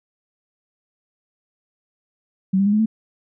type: tone with pitch steps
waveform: sine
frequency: 190.1 / 197.37 / 204.9 / 212.8 / 220.9 Hz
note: F#3 / G3 / G#3 / G#3 / A3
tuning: +47 / +12 / -23 / +42 / +7 cents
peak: -14 dBFS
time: 2.53-2.86 s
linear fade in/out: 10 ms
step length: 66 ms
effects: none